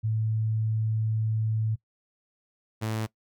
sine / sawtooth tone pair in turn, 110 / 110 Hz, A2 / A2, 0 / 0 cents, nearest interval unison, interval 0 cents, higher neither, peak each -24 dBFS, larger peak neither, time 0.03-1.76 / 2.81-3.07 s, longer first, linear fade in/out 20 ms, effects noise-tail reverb RT60 0.1 s tail -20 dB re dry

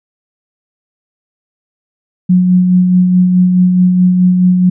sine tone with tremolo, 181.6 Hz, F#3, 32 cents flat, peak -4 dBFS, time 2.29-4.7 s, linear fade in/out 10 ms, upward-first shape sine, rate 4.7 Hz, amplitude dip 35%, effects none

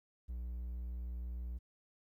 triangle tone with vibrato, 60.3 Hz, B1, 41 cents flat, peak -37 dBFS, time 0.28-1.59 s, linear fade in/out 20 ms, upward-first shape sine, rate 6.4 Hz, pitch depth 8 cents each way, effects 13-bit

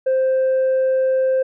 sine tone with tanh clipping, 523.3 Hz, C5, in tune, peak -15 dBFS, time 0.06-1.43 s, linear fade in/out 10 ms, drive 1 dB, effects none

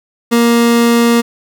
30% pulse tone, 234.7 Hz, A#3, 12 cents sharp, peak -5 dBFS, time 0.31-1.22 s, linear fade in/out 20 ms, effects none

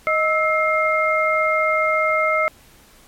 sine tone cluster, 625 / 1306 / 2121 Hz, D#5 / E6 / C7, +8 / -17 / +23 cents, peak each -20 dBFS, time 0.07-2.48 s, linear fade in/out 0 ms, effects pink hiss -50 dBFS RMS until 3.07 s + MP3 64 kbps

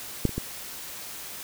clicks, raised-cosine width 3 ms, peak -8 / -23 / -15 dBFS, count 3, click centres 0.253 / 0.293 / 0.38 s, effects white hiss -39 dBFS RMS until 1.43 s

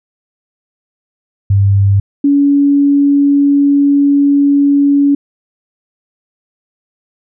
sine tone pair in turn, 99.2 / 283.2 Hz, G2 / C#4, +21 / +37 cents, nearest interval octave + tritone, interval 1816 cents, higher second, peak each -6 dBFS, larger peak neither, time 1.5-2 / 2.24-5.15 s, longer second, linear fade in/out 5 ms, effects none

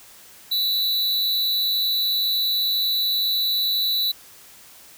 square tone with amplitude modulation, 3951 Hz, B7, in tune, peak -18 dBFS, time 0.51-4.12 s, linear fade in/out 10 ms, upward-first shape sine, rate 296 Hz, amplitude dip 45%, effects white hiss -47 dBFS RMS until 4.97 s

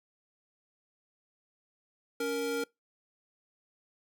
square tone pair together, 280.2 / 466.2 Hz, C#4 / A#4, +19 / 0 cents, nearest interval major sixth, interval 881 cents, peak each -37 / -32 dBFS, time 2.2-2.64 s, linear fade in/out 5 ms, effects noise-tail reverb RT60 0.2 s tail -25 dB re dry

